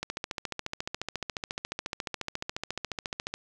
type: click train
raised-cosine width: 0.2 ms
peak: -15 dBFS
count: 48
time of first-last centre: 0.03-3.34 s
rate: 14.2 Hz
effects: none